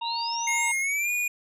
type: harmonic tone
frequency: 930 Hz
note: A#5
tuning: 4 cents flat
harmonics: 1 / 3 / 4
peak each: -29 / -39 / -41 dBFS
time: 0.01-0.72 s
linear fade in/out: 10 ms
type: exponential sweep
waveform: sine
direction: up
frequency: 3729 to 8870 Hz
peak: -30 dBFS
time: 0.02-0.77 s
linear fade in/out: 50 ms
type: tone with pitch glide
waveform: square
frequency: 2143 to 2447 Hz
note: C7 to D#7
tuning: +41 to -29 cents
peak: -25 dBFS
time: 0.47-1.28 s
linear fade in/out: 5 ms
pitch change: +230 cents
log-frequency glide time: 0.8-1.11 s
effects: resampled to 32000 Hz